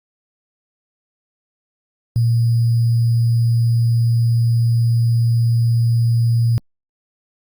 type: tone with sample-and-hold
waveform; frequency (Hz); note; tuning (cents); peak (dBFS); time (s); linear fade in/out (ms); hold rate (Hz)
sine; 116.54; A#2; 0; -12; 2.16-6.58; 0; 4900
effects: Opus 48 kbps